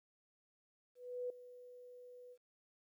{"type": "tone with ADSR envelope", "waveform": "sine", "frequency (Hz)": 494.5, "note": "B4", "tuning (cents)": 2, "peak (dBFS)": -37, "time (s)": [0.95, 2.38], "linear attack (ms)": 350, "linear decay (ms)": 3, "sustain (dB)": -16, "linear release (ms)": 61, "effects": ["13-bit"]}